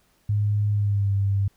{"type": "tone with pitch glide", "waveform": "sine", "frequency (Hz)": [103.83, 99.03], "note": ["G#2", "G2"], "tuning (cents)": [0, 18], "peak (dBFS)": -19, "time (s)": [0.29, 1.48], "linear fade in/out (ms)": 5, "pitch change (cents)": -82, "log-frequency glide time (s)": [0.71, 1.14], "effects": ["pink hiss -64 dBFS RMS until 1.56 s"]}